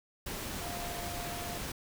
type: tone in noise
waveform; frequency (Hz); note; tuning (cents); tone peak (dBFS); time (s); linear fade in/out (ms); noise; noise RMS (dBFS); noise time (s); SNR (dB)
sine; 698.5; F5; 0; -42; 0.61-1.58; 5; pink; -39; 0.26-1.72; -6
effects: none